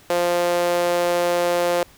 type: tone with high-pass filter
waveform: sawtooth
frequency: 174.61 Hz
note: F3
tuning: in tune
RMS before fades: -20 dBFS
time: 0.1-1.83 s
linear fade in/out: 0 ms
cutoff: 500 Hz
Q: 3
effects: pink hiss -50 dBFS RMS until 1.97 s